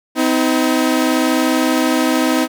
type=tone pair together; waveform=sawtooth; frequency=256.4 / 317.2 Hz; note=C4 / D#4; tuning=-35 / +33 cents; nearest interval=major third; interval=368 cents; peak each=-12 dBFS; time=0.15-2.48 s; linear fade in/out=50 ms; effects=none